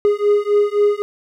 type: beating tone pair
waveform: triangle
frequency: 410.8 / 414.6 Hz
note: G#4 / G#4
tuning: -19 / -3 cents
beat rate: 3.8 Hz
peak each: -14 dBFS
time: 0.05-1.02 s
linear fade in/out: 0 ms
effects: none